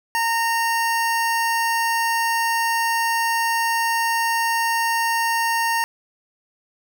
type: tone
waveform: 25% pulse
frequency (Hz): 920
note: A#5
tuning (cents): -23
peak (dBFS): -15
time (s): 0.15-5.84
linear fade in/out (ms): 0
effects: none